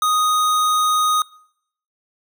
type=tone; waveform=square; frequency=1244.5 Hz; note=D#6; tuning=in tune; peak=-16 dBFS; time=0.02-1.22 s; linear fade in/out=2 ms; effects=noise-tail reverb RT60 0.7 s tail -23 dB re dry